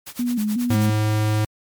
white noise with tremolo, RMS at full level -34 dBFS, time 0.06-0.87 s, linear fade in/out 10 ms, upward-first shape sine, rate 9.3 Hz, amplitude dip 90%
sine tone with vibrato, 226.8 Hz, A#3, 47 cents flat, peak -19 dBFS, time 0.19-0.9 s, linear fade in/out 5 ms, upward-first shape square, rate 2.7 Hz, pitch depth 120 cents each way
square tone, 107.2 Hz, A2, 45 cents flat, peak -18 dBFS, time 0.7-1.45 s, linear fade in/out 5 ms
effects MP3 96 kbps

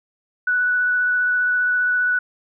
sine tone with vibrato, 1480 Hz, F#6, in tune, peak -16 dBFS, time 0.47-2.19 s, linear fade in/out 5 ms, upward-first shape sine, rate 15 Hz, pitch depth 10 cents each way, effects none

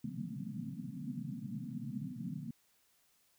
white band-pass noise, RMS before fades -42 dBFS, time 0.04-2.51 s, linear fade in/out 5 ms, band 120 to 260 Hz, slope 96 dB/octave, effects white hiss -72 dBFS RMS until 3.38 s

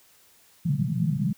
pink band-pass noise, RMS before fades -25 dBFS, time 0.65-1.33 s, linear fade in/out 10 ms, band 120 to 210 Hz, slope 96 dB/octave, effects white hiss -58 dBFS RMS until 1.37 s

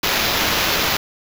violet noise with sample-and-hold, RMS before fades -19 dBFS, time 0.03-0.97 s, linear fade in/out 5 ms, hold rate 8820 Hz, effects none

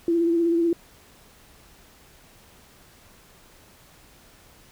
sine tone with vibrato, 337.1 Hz, E4, 39 cents sharp, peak -18 dBFS, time 0.08-0.73 s, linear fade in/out 2 ms, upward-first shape sine, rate 16 Hz, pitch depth 32 cents each way, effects pink hiss -53 dBFS RMS until 4.71 s

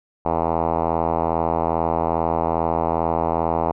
5% pulse tone with low-pass filter, 82.41 Hz, E2, in tune, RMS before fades -21 dBFS, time 0.25-3.72 s, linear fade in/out 10 ms, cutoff 870 Hz, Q 2.4, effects none

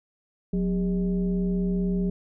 sine tone with frequency modulation, 183.1 Hz, F#3, 18 cents flat, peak -22 dBFS, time 0.53-2.1 s, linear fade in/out 5 ms, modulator 221 Hz, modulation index 0.7, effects none

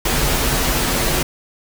pink noise with comb filter, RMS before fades -18 dBFS, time 0.05-1.23 s, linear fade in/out 5 ms, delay 10 ms, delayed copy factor -0.6, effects none

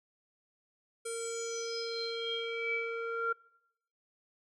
square tone with low-pass filter sweep, 460.6 Hz, A#4, 21 cents flat, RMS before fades -36 dBFS, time 1.05-3.33 s, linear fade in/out 10 ms, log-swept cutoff 9300 to 1400 Hz, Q 9.7, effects noise-tail reverb RT60 0.8 s tail -24 dB re dry

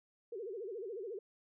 sine tone with vibrato, 422 Hz, G#4, 28 cents sharp, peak -40 dBFS, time 0.32-1.19 s, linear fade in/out 5 ms, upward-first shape sine, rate 14 Hz, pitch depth 230 cents each way, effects none

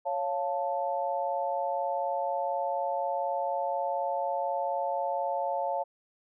sine chord, Db augmented, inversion none, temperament equal, 554.4 / 698.5 / 880 Hz, Db5 / F5 / A5, 0 / 0 / 0 cents, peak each -32 dBFS, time 0.05-5.84 s, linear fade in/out 20 ms, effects none

